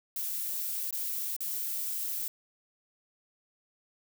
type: noise with dropouts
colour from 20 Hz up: violet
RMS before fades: -34 dBFS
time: 0.16-2.28 s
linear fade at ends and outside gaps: 2 ms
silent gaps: 0.908-0.926 / 1.365-1.405 s
effects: none